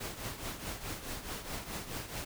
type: noise with tremolo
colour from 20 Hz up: pink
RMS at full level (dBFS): -38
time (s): 0-2.25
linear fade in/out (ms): 10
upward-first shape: triangle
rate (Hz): 4.7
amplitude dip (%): 70
effects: none